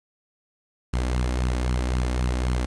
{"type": "tone with flanger", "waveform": "sawtooth", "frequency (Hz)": 62.1, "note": "B1", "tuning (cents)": 10, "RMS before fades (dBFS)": -24, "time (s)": [0.93, 2.66], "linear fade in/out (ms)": 10, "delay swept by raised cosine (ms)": [0.69, 3.69], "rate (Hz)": 3.8, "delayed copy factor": 0.55, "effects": ["resampled to 22050 Hz", "8-bit"]}